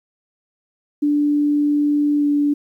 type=tone with pitch glide; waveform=sine; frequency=292.9 to 290.4 Hz; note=D4 to D4; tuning=-5 to -19 cents; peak=-14 dBFS; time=1.02-2.54 s; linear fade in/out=10 ms; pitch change=-14 cents; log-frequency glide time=2.18-2.24 s; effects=9-bit